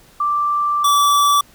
sine / square tone pair in turn, 1174.7 / 1155.2 Hz, D6 / D6, 0 / -29 cents, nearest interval unison, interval 29 cents, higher first, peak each -15 / -12 dBFS, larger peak second, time 0.2-0.84 / 0.84-1.41 s, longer first, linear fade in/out 5 ms, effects pink hiss -49 dBFS RMS until 1.54 s

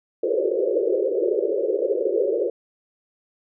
pink band-pass noise, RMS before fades -22 dBFS, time 0.23-2.5 s, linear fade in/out 5 ms, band 350 to 560 Hz, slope 96 dB/octave, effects none

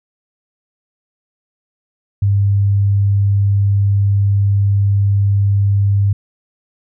sine tone, 100 Hz, G2, 35 cents sharp, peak -10 dBFS, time 2.22-6.13 s, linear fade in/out 5 ms, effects none

